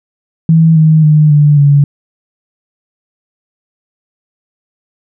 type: tone with pitch steps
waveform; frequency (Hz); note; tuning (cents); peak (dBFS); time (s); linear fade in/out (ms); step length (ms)
sine; 162.3 / 157.22 / 152.31 / 147.55 / 142.93; E3 / D#3 / D#3 / D3 / D3; -27 / +18 / -37 / +8 / -47; -3; 0.49-1.84; 2; 270
effects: none